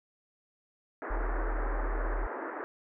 pink band-pass noise, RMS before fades -38 dBFS, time 1.02-2.64 s, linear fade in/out 0 ms, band 280 to 1800 Hz, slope 48 dB/octave
sine tone, 40.07 Hz, E1, 48 cents flat, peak -29 dBFS, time 1.1-2.27 s, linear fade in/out 10 ms
effects none

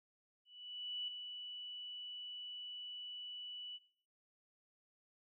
sine tone with ADSR envelope, 2960 Hz, F#7, in tune, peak -38 dBFS, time 0.45-3.79 s, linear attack 630 ms, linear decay 3 ms, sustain -7 dB, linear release 35 ms, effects noise-tail reverb RT60 0.5 s tail -17 dB re dry

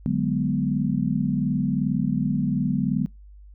sine chord, G# half-diminished seventh, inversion second, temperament equal, 146.83 / 185 / 207.7 / 246.9 Hz, D3 / F#3 / G#3 / B3, 0 / 0 / 0 / 0 cents, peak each -26 dBFS, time 0.06-3.06 s, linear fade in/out 0 ms, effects noise-tail reverb RT60 0.2 s tail -25 dB re dry + added 50 Hz sine -43 dBFS peak until 3.54 s

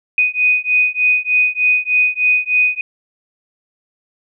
sine beating tone pair, 2489 / 2492.3 Hz, D#7 / D#7, 0 / +2 cents, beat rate 3.3 Hz, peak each -15 dBFS, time 0.18-2.81 s, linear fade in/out 2 ms, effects none

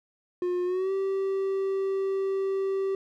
triangle tone with pitch glide, 357.6 to 387.7 Hz, F4 to G4, +41 to -19 cents, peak -23 dBFS, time 0.42-2.95 s, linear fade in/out 2 ms, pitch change +140 cents, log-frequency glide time 0.65-0.92 s, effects none

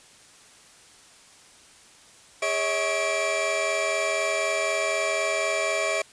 45% pulse tone cluster, 410.9 / 558 / 642 / 1111 / 2342 Hz, G#4 / C#5 / E5 / C#6 / D7, -18 / +11 / -46 / +4 / -5 cents, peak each -34 / -32 / -27 / -33 / -28 dBFS, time 2.42-6.02 s, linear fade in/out 5 ms, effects white hiss -52 dBFS RMS until 6.12 s + resampled to 22050 Hz

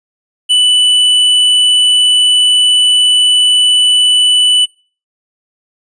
sine tone with hard clipping, 2981 Hz, F#7, 12 cents sharp, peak -8 dBFS, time 0.49-4.66 s, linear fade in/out 20 ms, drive 9 dB, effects noise-tail reverb RT60 0.4 s tail -26 dB re dry + resampled to 22050 Hz

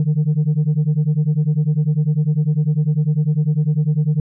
sine beating tone pair, 146.83 / 156.83 Hz, D3 / D#3, 0 / +14 cents, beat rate 10 Hz, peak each -15 / -15 dBFS, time 0-4.2 s, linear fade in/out 2 ms, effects tanh soft clip ceiling -11 dBFS

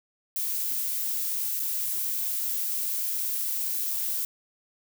violet noise with dropouts, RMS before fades -29 dBFS, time 0.36-4.25 s, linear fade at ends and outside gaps 1 ms, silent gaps 1.595-1.6 s, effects none

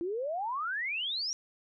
sine exponential sweep, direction up, 329.6 to 5810 Hz, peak -31 dBFS, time 0.01-1.33 s, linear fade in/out 0 ms, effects none

